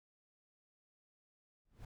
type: noise with exponential growth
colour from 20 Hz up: brown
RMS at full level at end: -44 dBFS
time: 1.65-1.85 s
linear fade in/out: 5 ms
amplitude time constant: 42 ms
effects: none